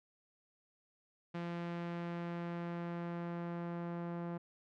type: tone with low-pass filter sweep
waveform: sawtooth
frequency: 171.7 Hz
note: F3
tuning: 29 cents flat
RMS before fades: -41 dBFS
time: 1.34-4.38 s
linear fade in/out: 10 ms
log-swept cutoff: 2800 to 1200 Hz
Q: 0.83
effects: none